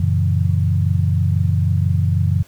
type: chord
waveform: sine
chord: F# dominant seventh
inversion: none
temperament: equal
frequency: 92.5 / 116.54 / 138.59 / 164.81 Hz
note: F#2 / A#2 / C#3 / E3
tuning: 0 / 0 / 0 / 0 cents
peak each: -16 / -22 / -21 / -22 dBFS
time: 0-2.43 s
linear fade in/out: 5 ms
effects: pink hiss -49 dBFS RMS until 2.47 s